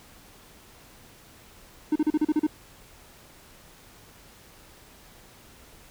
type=tone bursts; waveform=triangle; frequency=305.5 Hz; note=D#4; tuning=32 cents flat; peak=-17 dBFS; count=8; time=1.92-2.468 s; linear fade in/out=5 ms; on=37 ms; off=36 ms; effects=pink hiss -52 dBFS RMS until 5.9 s